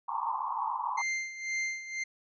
white band-pass noise, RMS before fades -33 dBFS, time 0.08-1.02 s, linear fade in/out 5 ms, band 840 to 1100 Hz, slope 96 dB/octave
45% pulse tone with tremolo, 2093 Hz, C7, in tune, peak -29 dBFS, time 0.97-2.04 s, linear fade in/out 10 ms, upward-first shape sine, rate 2 Hz, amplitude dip 75%
effects resampled to 16000 Hz

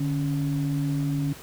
sine tone pair together, 147.64 / 278.7 Hz, D3 / C#4, +9 / +9 cents, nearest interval major seventh, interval 1100 cents, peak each -24 / -27 dBFS, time 0-1.33 s, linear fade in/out 5 ms, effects tanh soft clip ceiling -16 dBFS + pink hiss -44 dBFS RMS until 1.42 s

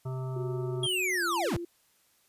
harmonic tone, 130 Hz, C3, 11 cents flat, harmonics 1 / 3 / 5 / 7 / 9 / 10, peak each -32 / -42 / -46 / -49 / -51 / -52 dBFS, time 0.05-0.87 s, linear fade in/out 10 ms
sine tone with pitch glide, 368.6 to 343.9 Hz, F#4 to F4, -7 to -27 cents, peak -34 dBFS, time 0.36-1.65 s, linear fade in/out 5 ms, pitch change -120 cents, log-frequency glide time 1.14-1.23 s
square linear sweep, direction down, 3322 to 52.3 Hz, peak -28 dBFS, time 0.83-1.57 s, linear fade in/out 5 ms
effects white hiss -67 dBFS RMS until 2.28 s + resampled to 32000 Hz

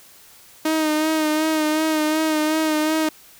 sawtooth tone with vibrato, 311.1 Hz, D#4, in tune, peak -14 dBFS, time 0.65-3.09 s, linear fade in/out 5 ms, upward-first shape sine, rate 2.7 Hz, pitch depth 33 cents each way, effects white hiss -48 dBFS RMS until 3.39 s

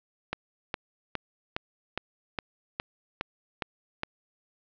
click train, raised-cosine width 0.3 ms, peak -13 dBFS, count 10, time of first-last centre 0.33-4.034 s, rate 2.43 Hz, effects low-pass 4000 Hz 12 dB/octave

